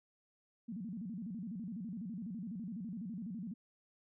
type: tone with vibrato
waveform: sine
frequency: 203.9 Hz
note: G#3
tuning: 32 cents flat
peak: -40 dBFS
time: 0.68-3.54 s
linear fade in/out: 10 ms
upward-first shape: square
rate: 12 Hz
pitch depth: 220 cents each way
effects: none